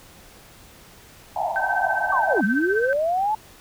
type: band-pass noise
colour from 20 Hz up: white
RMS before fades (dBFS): -25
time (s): 1.36-2.41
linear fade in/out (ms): 2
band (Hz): 650 to 890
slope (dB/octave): 96
type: tone with tremolo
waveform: sine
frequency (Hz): 1545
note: G6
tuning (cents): -26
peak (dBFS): -19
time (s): 1.56-2.93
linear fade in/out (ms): 0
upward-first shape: triangle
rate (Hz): 15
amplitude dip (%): 90
type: linear two-way sweep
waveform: sine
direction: down then up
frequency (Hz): 1174.7 to 185 to 880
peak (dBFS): -19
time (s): 2.12-3.35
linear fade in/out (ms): 5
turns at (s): 2.44
effects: pink hiss -48 dBFS RMS until 3.6 s